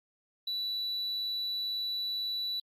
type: tone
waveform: sine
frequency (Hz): 3951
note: B7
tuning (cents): 0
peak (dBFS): -29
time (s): 0.47-2.6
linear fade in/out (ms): 5
effects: tanh soft clip ceiling -30 dBFS + Opus 48 kbps